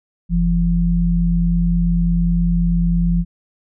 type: tone pair together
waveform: sine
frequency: 45.35 / 171.2 Hz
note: F#1 / F3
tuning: -34 / -34 cents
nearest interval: octave + major seventh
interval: 2300 cents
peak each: -17 / -15 dBFS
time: 0.29-3.25 s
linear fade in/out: 50 ms
effects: none